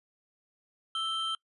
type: tone pair together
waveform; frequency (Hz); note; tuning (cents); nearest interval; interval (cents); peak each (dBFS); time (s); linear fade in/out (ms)
triangle; 1318.5 / 3132; E6 / G7; 0 / -2; octave + minor third; 1498; -32 / -30; 0.95-1.35; 2
effects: noise-tail reverb RT60 0.1 s tail -24 dB re dry + resampled to 24000 Hz